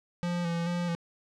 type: tone with vibrato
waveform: square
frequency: 172 Hz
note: F3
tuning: 26 cents flat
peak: -29 dBFS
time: 0.23-0.95 s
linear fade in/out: 0 ms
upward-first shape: square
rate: 2.3 Hz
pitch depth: 27 cents each way
effects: low-pass 6000 Hz 12 dB/octave